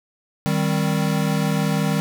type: chord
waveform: square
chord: C minor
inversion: first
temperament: equal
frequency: 155.56 / 196 / 261.6 Hz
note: Eb3 / G3 / C4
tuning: 0 / 0 / 0 cents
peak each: -22 / -23 / -28 dBFS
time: 0.46-2 s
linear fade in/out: 0 ms
effects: none